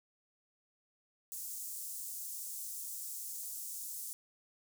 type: high-pass noise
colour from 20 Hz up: pink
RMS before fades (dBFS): -43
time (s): 1.32-4.13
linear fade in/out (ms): 0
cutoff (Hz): 7100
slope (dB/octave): 24
effects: none